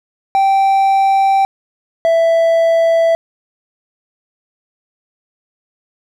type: tone pair in turn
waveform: triangle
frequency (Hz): 780 / 661.8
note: G5 / E5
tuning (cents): -9 / +7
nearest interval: minor third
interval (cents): 284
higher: first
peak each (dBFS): -7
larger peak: neither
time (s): 0.35-1.45 / 2.05-3.15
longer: neither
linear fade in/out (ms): 0
effects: none